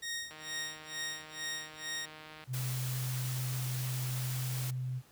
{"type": "tone with tremolo", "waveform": "15% pulse", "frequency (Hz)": 1864.7, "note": "A#6", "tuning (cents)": 0, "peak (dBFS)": -29, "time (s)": [0.02, 2.06], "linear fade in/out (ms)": 10, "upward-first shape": "sine", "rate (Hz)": 2.2, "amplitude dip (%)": 95}
{"type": "click train", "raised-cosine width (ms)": 0.3, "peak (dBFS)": -33, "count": 331, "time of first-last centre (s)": [0.31, 2.439], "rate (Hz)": 155}
{"type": "tone", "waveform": "sine", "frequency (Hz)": 127.5, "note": "C3", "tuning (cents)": -44, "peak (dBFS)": -33, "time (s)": [2.47, 5.02], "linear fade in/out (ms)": 50}
{"type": "noise", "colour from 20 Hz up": "white", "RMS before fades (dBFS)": -42, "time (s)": [2.53, 4.71], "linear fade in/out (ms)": 10}
{"effects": ["pink hiss -62 dBFS RMS until 5.11 s", "high-pass 60 Hz 12 dB/octave"]}